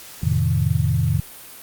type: chord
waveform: sine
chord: F dominant seventh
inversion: none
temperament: equal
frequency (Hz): 87.31 / 110 / 130.81 / 155.56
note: F2 / A2 / C3 / Eb3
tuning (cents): 0 / 0 / 0 / 0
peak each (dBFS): -22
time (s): 0.23-1.2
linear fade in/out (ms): 5
effects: white hiss -40 dBFS RMS until 1.62 s + Opus 48 kbps